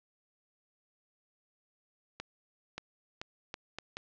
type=accelerating click train; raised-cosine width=0.2 ms; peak=-21 dBFS; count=6; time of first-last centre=2.2-3.969 s; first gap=580 ms; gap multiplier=0.75; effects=low-pass 5000 Hz 12 dB/octave